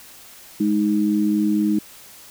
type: tone pair together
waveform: sine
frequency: 208.6 / 312.5 Hz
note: G#3 / D#4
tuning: +8 / +8 cents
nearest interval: perfect fifth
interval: 700 cents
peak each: -19 dBFS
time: 0.6-1.79 s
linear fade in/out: 5 ms
effects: white hiss -44 dBFS RMS until 2.3 s